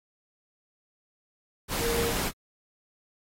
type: tone in noise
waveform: sine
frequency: 466.2 Hz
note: A#4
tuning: in tune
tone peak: -28 dBFS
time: 1.79-2.14 s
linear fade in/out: 50 ms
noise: pink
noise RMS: -30 dBFS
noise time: 1.68-2.32 s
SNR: -1 dB
effects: AAC 48 kbps